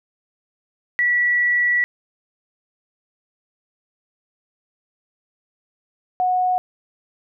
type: tone pair in turn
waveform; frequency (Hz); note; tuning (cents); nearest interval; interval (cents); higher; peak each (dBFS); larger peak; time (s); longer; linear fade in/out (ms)
sine; 1946 / 732.7; B6 / F#5; -26 / -17; octave + perfect fourth; 1691; first; -15 / -16; first; 0.99-1.84 / 6.2-6.58; first; 0
effects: none